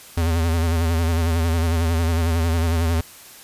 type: tone with vibrato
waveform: square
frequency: 82.8 Hz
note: E2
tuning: 8 cents sharp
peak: -18 dBFS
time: 0.17-3.01 s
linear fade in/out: 5 ms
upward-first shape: sine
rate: 11 Hz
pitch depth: 61 cents each way
effects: white hiss -43 dBFS RMS until 3.43 s + resampled to 32000 Hz